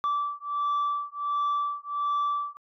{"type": "beating tone pair", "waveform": "sine", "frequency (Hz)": [1161, 1162.4], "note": ["D6", "D6"], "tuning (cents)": [-20, -18], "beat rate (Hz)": 1.4, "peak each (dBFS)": -27, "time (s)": [0.04, 2.57], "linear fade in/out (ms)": 0, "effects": ["tanh soft clip ceiling -22 dBFS"]}